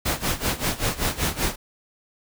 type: noise with tremolo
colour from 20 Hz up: pink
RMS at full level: -22 dBFS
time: 0.05-1.56 s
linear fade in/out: 10 ms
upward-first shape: sine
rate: 5.2 Hz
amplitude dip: 85%
effects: none